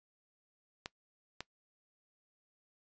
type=clicks; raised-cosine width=0.2 ms; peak=-22 dBFS; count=2; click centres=0.859 / 1.406 s; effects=noise-tail reverb RT60 0.1 s tail -21 dB re dry + resampled to 16000 Hz